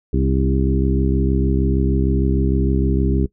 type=harmonic tone with a mistuned harmonic; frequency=66.5 Hz; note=C2; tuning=29 cents sharp; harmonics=1 / 2 / 3 / 4 / 5 / 6; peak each=-18 / -21 / -23 / -24 / -25 / -26 dBFS; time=0.13-3.26 s; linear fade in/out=5 ms; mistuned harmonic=5; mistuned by=-22 cents; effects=noise-tail reverb RT60 0.1 s tail -19 dB re dry